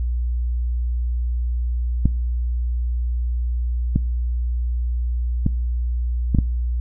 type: clicks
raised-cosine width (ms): 5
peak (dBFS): -4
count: 5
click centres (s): 2.056 / 3.96 / 5.464 / 6.348 / 6.387
effects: noise-tail reverb RT60 0.6 s tail -23 dB re dry + added 60 Hz sine -19 dBFS peak until 6.8 s